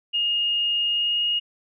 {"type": "tone with pitch glide", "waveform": "sine", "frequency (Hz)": [2847, 2865], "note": ["F7", "F7"], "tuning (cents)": [33, 44], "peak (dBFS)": -20, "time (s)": [0.13, 1.4], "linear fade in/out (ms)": 20, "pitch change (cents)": 11, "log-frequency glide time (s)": [0.86, 1.23], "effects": []}